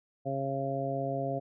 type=harmonic tone; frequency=136.5 Hz; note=C#3; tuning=26 cents flat; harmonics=1 / 2 / 3 / 4 / 5; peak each=-36 / -38 / -39 / -36 / -34 dBFS; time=0.25-1.4 s; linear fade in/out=20 ms; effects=none